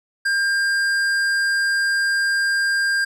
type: tone with tanh clipping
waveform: sine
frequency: 1600 Hz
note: G6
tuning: 35 cents sharp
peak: -19 dBFS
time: 0.25-3.05 s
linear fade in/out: 10 ms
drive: 13 dB
effects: none